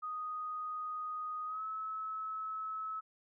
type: tone with pitch glide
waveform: sine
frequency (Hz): 1244.5 to 1295.1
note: D#6 to E6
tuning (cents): 0 to -31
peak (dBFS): -37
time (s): 0.02-3.01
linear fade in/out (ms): 20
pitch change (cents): +69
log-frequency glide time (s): 1.46-1.63
effects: none